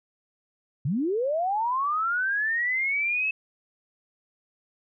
sine linear sweep, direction up, 119.6 to 2616 Hz, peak -23 dBFS, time 0.85-3.31 s, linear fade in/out 5 ms, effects none

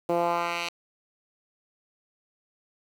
10% pulse tone with band-pass filter sweep, 171.5 Hz, F3, 31 cents flat, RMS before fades -27 dBFS, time 0.09-0.69 s, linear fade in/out 5 ms, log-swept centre 440 to 3400 Hz, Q 1.3, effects 8-bit

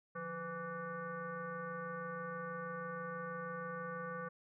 sine tone with frequency modulation, 830.6 Hz, G#5, in tune, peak -40 dBFS, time 0.15-4.29 s, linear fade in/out 10 ms, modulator 327 Hz, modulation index 2.2, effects none

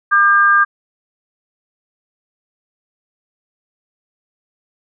sine tone pair together, 1201 / 1603.1 Hz, D6 / G6, +38 / +38 cents, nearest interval perfect fourth, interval 500 cents, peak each -11 dBFS, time 0.11-0.65 s, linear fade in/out 20 ms, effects none

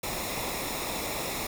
pink noise with comb filter, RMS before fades -33 dBFS, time 0.03-1.47 s, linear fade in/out 5 ms, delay 0.65 ms, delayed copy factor -0.6, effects none

